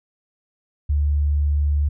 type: tone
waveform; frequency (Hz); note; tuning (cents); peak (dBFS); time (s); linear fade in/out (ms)
sine; 73; D2; -10; -16; 0.89-1.89; 10
effects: none